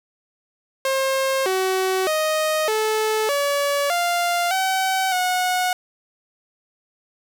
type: tone with pitch steps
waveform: sawtooth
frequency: 534 / 376.8 / 623 / 434.5 / 569 / 697 / 761 / 731 Hz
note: C5 / F#4 / D#5 / A4 / C#5 / F5 / F#5 / F#5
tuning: +35 / +32 / +2 / -22 / +45 / -4 / +48 / -21 cents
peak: -15 dBFS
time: 0.85-5.73 s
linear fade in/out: 2 ms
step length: 610 ms
effects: none